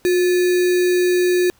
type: tone with sample-and-hold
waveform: sine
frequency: 359.5 Hz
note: F#4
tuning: 50 cents flat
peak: -13 dBFS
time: 0.05-1.5 s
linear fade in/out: 0 ms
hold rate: 2100 Hz
effects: pink hiss -56 dBFS RMS until 1.59 s